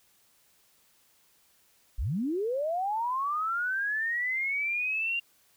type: linear sweep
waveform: sine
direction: up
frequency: 34.65 to 2799 Hz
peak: -27 dBFS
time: 1.98-5.2 s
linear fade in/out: 10 ms
effects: white hiss -65 dBFS RMS until 5.56 s